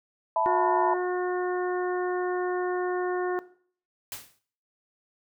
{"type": "chord", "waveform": "sine", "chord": "E suspended fourth", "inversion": "none", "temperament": "just", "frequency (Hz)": [659.3, 879, 988.9], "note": ["E5", "A5", "B5"], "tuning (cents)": [0, -2, 2], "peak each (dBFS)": -26, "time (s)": [0.36, 0.94], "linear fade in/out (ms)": 2}
{"type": "harmonic tone", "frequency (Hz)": 361.5, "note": "F#4", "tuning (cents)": -40, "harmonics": [1, 2, 3, 4, 5], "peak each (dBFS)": [-27, -33, -37, -39, -41], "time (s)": [0.46, 3.39], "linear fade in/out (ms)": 0}
{"type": "noise with exponential decay", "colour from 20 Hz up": "white", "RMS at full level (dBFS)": -34, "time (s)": [4.12, 4.39], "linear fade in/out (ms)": 1, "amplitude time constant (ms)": 57}
{"effects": ["noise-tail reverb RT60 0.5 s tail -17 dB re dry"]}